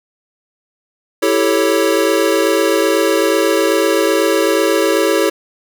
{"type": "chord", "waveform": "square", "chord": "A dominant seventh", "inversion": "second", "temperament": "equal", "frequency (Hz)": [329.6, 392, 440, 554.4], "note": ["E4", "G4", "A4", "C#5"], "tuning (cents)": [0, 0, 0, 0], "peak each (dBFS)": -18, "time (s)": [1.22, 5.3], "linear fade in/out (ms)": 10, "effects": []}